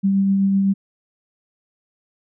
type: tone with tremolo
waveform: sine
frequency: 195.6 Hz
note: G3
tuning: 4 cents flat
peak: -13 dBFS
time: 0.03-0.74 s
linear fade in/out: 20 ms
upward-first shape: triangle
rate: 7.9 Hz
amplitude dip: 25%
effects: none